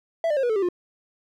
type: tone with pitch steps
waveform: triangle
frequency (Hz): 662 / 596.6 / 537.7 / 484.6 / 436.8 / 393.6 / 354.8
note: E5 / D5 / C5 / B4 / A4 / G4 / F4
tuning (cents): +7 / +27 / +47 / -33 / -13 / +7 / +27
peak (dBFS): -18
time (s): 0.24-0.688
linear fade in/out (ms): 2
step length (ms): 64
effects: none